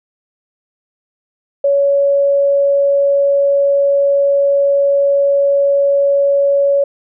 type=tone; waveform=sine; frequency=561 Hz; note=C#5; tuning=21 cents sharp; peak=-9 dBFS; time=1.64-6.84 s; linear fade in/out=5 ms; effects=none

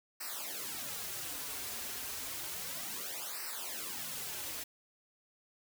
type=noise with flanger; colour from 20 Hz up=white; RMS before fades=-41 dBFS; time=0.2-4.64 s; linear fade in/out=10 ms; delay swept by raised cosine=0.29 to 6.29 ms; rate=0.31 Hz; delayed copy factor=-1; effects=none

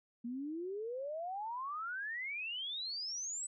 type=exponential sweep; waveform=sine; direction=up; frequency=230 to 8090 Hz; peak=-38 dBFS; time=0.24-3.47 s; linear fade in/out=10 ms; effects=none

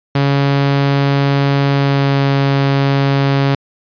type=tone with pitch glide; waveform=sawtooth; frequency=139.8 to 138.35 Hz; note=C#3 to C#3; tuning=+15 to -3 cents; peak=-7 dBFS; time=0.15-3.55 s; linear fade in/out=5 ms; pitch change=-18 cents; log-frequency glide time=1.72-2.23 s; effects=resampled to 11025 Hz

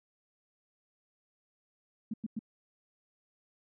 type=tone bursts; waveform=sine; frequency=220 Hz; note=A3; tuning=in tune; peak=-32 dBFS; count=3; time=2.11-2.392 s; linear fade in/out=5 ms; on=28 ms; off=99 ms; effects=none

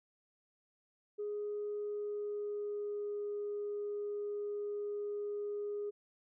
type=tone with pitch glide; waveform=sine; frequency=415.3 to 412.2 Hz; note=G#4 to G#4; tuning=0 to -13 cents; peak=-35 dBFS; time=1.18-5.91 s; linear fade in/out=20 ms; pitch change=-13 cents; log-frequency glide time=1.77-3.19 s; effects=tanh soft clip ceiling -32 dBFS

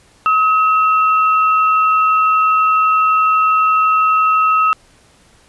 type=tone pair together; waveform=sine; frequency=1277.1 / 2706 Hz; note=D#6 / E7; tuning=+45 / +45 cents; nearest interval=octave + minor second; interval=1300 cents; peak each=-10 / -21 dBFS; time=0.26-4.73 s; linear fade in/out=0 ms; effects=pink hiss -50 dBFS RMS until 5.48 s + resampled to 24000 Hz

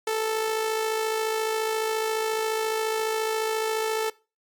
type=tone with amplitude modulation; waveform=sawtooth; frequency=440 Hz; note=A4; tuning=in tune; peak=-18 dBFS; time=0.07-4.1 s; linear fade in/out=5 ms; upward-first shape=sine; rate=54.4 Hz; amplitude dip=40%; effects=noise-tail reverb RT60 0.3 s tail -21 dB re dry + MP3 96 kbps

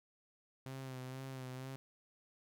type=tone with vibrato; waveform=sawtooth; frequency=130.81 Hz; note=C3; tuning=in tune; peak=-40 dBFS; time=0.66-1.76 s; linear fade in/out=0 ms; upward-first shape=sine; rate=2.1 Hz; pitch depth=38 cents each way; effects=none

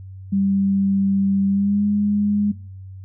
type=tone with pitch glide; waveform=sine; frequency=196 to 205.7 Hz; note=G3 to G#3; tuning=0 to -16 cents; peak=-16 dBFS; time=0.32-2.52 s; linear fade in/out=10 ms; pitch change=+84 cents; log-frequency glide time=1.48-1.85 s; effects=noise-tail reverb RT60 0.5 s tail -20 dB re dry + added 95 Hz sine -34 dBFS peak until 3.04 s

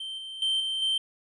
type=tone with level steps; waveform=triangle; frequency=3121 Hz; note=G7; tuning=8 cents flat; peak=-32 / -35 / -22 / -26 / -22 dBFS; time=0-0.98 s; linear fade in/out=5 ms; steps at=0.18 / 0.42 / 0.6 / 0.82 s; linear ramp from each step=2 ms; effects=resampled to 24000 Hz

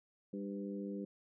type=harmonic tone with a mistuned harmonic; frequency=100 Hz; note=G2; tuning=35 cents sharp; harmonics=2 / 3 / 4 / 5; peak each=-41 / -45 / -47 / -49 dBFS; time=0.33-1.05 s; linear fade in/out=5 ms; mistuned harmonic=4; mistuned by=-25 cents; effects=none

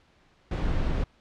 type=noise; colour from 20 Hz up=brown; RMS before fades=-26 dBFS; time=0.51-1.04 s; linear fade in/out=5 ms; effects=pink hiss -62 dBFS RMS until 1.2 s + low-pass 4000 Hz 12 dB/octave

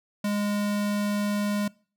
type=tone; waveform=square; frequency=205.8 Hz; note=G#3; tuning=16 cents flat; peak=-25 dBFS; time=0.24-1.68 s; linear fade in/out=5 ms; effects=noise-tail reverb RT60 0.4 s tail -23 dB re dry

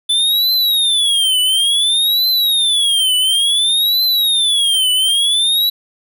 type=tone with vibrato; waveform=square; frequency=3486 Hz; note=A7; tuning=17 cents flat; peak=-12 dBFS; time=0.09-5.7 s; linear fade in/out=10 ms; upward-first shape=triangle; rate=0.57 Hz; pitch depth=280 cents each way; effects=none

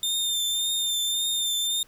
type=tone with vibrato; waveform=sawtooth; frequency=3606 Hz; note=A7; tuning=42 cents sharp; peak=-21 dBFS; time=0.03-1.83 s; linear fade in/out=2 ms; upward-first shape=triangle; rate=1.8 Hz; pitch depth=32 cents each way; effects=pink hiss -57 dBFS RMS until 1.87 s

